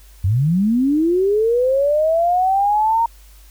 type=linear sweep; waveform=sine; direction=up; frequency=85.6 to 932 Hz; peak=-13 dBFS; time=0.24-3.06 s; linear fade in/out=5 ms; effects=added 50 Hz sine -42 dBFS peak until 3.5 s + white hiss -51 dBFS RMS until 3.5 s